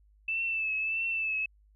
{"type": "tone with vibrato", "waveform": "sine", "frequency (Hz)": 2639, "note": "E7", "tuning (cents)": 1, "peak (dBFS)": -28, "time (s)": [0.28, 1.46], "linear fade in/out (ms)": 5, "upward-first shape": "triangle", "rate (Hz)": 1.6, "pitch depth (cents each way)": 47, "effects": ["added 51 Hz sine -59 dBFS peak until 1.75 s"]}